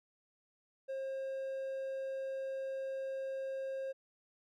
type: tone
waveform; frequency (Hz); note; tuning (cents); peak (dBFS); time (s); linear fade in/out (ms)
triangle; 535; C5; +38; -35; 0.88-3.93; 20
effects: none